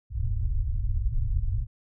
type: low-pass noise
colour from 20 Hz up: pink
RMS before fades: -26 dBFS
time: 0.1-1.67 s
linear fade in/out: 50 ms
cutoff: 120 Hz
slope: 96 dB/octave
effects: none